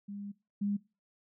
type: tone pair in turn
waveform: sine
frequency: 202.1 / 202.9 Hz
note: G#3 / G#3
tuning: -47 / -40 cents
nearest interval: unison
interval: 7 cents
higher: second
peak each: -39 / -29 dBFS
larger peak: second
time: 0.08-0.32 / 0.61-0.77 s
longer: first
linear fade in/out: 10 ms
effects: noise-tail reverb RT60 0.3 s tail -21 dB re dry